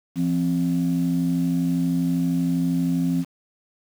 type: tone pair together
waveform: sine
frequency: 170 / 262.6 Hz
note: F3 / C4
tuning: -46 / +6 cents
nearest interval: minor sixth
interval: 752 cents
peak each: -21 dBFS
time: 0.15-3.25 s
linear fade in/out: 50 ms
effects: tanh soft clip ceiling -13 dBFS + 7-bit